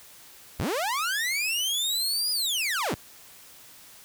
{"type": "linear two-way sweep", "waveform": "sawtooth", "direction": "up then down", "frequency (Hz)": [36.71, 4978, 36.71], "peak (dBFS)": -22, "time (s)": [0.59, 2.95], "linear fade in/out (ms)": 10, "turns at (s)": 2.31, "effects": ["white hiss -50 dBFS RMS until 4.04 s"]}